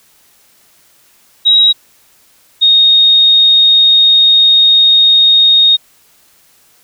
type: tone pair in turn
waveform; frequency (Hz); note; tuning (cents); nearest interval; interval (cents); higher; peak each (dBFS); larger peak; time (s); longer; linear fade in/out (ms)
sine; 3828 / 3717; A#7 / A#7; +45 / -6; minor second; 51; first; -4; neither; 1.45-1.73 / 2.61-5.77; second; 20
effects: white hiss -49 dBFS RMS until 6.83 s